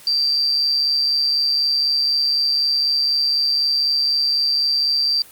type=tone with amplitude modulation; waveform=sine; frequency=4699 Hz; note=D8; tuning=in tune; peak=-13 dBFS; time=0.07-5.22 s; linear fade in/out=2 ms; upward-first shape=sine; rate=144 Hz; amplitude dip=55%; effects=white hiss -44 dBFS RMS until 5.31 s + Opus 48 kbps